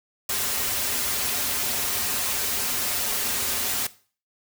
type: noise with comb filter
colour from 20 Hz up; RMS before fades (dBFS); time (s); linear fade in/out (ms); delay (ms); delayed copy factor
white; -26; 0.29-3.87; 5; 6.1; -0.85
effects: noise-tail reverb RT60 0.4 s tail -17 dB re dry